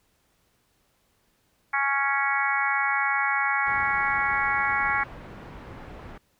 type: harmonic tone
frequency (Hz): 277.2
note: C#4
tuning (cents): 0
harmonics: 3 / 4 / 5 / 6 / 7 / 8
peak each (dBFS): -29 / -29 / -29 / -29 / -29 / -29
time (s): 1.73-5.04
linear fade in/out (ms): 10
type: low-pass noise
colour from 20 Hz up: pink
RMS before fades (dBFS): -42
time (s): 3.66-6.18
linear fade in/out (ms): 5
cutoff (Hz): 1700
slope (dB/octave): 12
effects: pink hiss -68 dBFS RMS until 6.39 s